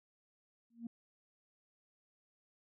sine tone with exponential growth, 233.1 Hz, A#3, in tune, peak -36 dBFS, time 0.7-0.87 s, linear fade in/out 5 ms, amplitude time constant 36 ms, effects tanh soft clip ceiling -35 dBFS

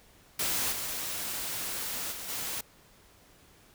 white noise with level steps, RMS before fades -30 / -35 / -40 / -35 dBFS, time 0.39-2.61 s, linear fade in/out 5 ms, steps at 0.71 / 2.11 / 2.28 s, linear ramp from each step 20 ms, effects pink hiss -59 dBFS RMS until 3.74 s

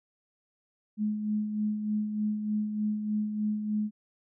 sine tone with tremolo, 211.8 Hz, G#3, 34 cents sharp, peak -25 dBFS, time 0.97-3.91 s, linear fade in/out 50 ms, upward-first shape sine, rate 3.3 Hz, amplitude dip 50%, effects none

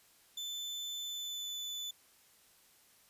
35% pulse tone with pitch glide, 3520 to 3494 Hz, A7 to A7, 0 to -13 cents, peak -37 dBFS, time 0.37-1.91 s, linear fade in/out 5 ms, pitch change -13 cents, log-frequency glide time 0.98-1.6 s, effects white hiss -65 dBFS RMS until 3.09 s + resampled to 32000 Hz

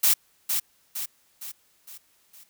blue noise with echo, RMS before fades -19 dBFS, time 0.03-0.14 s, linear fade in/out 10 ms, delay 460 ms, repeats 5, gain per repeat -6 dB, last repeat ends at 2.44 s, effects white hiss -64 dBFS RMS until 2.49 s

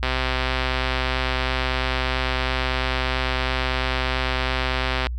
click train, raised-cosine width 0.3 ms, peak -7 dBFS, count 651, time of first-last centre 0.03-5.069 s, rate 129 Hz, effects added 60 Hz sine -25 dBFS peak until 5.18 s

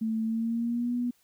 sine tone with pitch glide, 222 to 243.5 Hz, A3 to B3, +16 to -24 cents, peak -26 dBFS, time 0.01-1.11 s, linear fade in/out 10 ms, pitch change +160 cents, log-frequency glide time 0.23-0.94 s, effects white hiss -67 dBFS RMS until 1.23 s

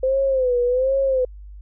sine tone with vibrato, 514 Hz, C5, 31 cents flat, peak -16 dBFS, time 0.03-1.25 s, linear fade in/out 5 ms, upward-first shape sine, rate 1.3 Hz, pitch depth 100 cents each way, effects added 50 Hz sine -36 dBFS peak until 1.61 s

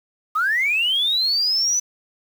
sine linear sweep, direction up, 1204 to 6050 Hz, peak -16 dBFS, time 0.35-1.8 s, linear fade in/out 10 ms, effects tanh soft clip ceiling -13 dBFS + 7-bit

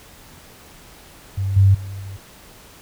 sine tone with level steps, 97.5 Hz, G2, 9 cents flat, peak -19 / -9 / -28 / -30 dBFS, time 1.37-2.17 s, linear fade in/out 10 ms, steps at 1.56 / 1.74 / 2 s, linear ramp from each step 10 ms, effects pink hiss -45 dBFS RMS until 2.81 s

